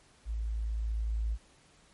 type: tone with level ramp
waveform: sine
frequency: 55 Hz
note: A1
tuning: in tune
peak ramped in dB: -31 to -28 dBFS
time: 0.25-1.38 s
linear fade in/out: 50 ms
effects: pink hiss -62 dBFS RMS until 1.93 s + MP3 48 kbps